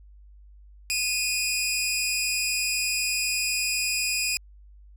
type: tone pair together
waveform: 15% pulse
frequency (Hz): 2468 / 2648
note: D#7 / E7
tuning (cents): -15 / +7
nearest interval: minor second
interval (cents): 122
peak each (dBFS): -18 / -25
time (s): 0.9-4.37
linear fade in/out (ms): 0
effects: added 50 Hz sine -47 dBFS peak until 4.96 s